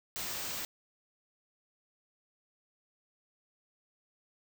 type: band-stop noise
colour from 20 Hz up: white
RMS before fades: -38 dBFS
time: 0.16-0.65 s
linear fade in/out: 0 ms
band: 9000 to 13000 Hz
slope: 96 dB/octave
effects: none